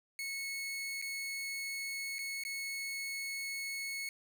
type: tone with dropouts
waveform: sawtooth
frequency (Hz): 2197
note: C#7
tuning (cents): -16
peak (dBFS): -34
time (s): 0.19-4.09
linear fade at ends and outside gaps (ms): 1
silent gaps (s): 1.016-1.023 / 2.184-2.19 / 2.437-2.45
effects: none